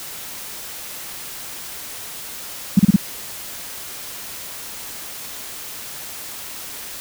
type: tone bursts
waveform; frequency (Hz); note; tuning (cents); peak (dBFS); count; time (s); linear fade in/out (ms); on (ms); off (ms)
sine; 196; G3; 0; -6; 4; 2.77-2.962; 5; 24; 32
effects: white hiss -33 dBFS RMS until 7 s